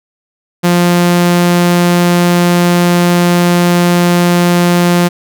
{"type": "tone", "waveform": "sawtooth", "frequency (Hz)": 175.1, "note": "F3", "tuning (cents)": 5, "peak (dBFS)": -3, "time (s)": [0.63, 5.09], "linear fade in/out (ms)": 20, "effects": []}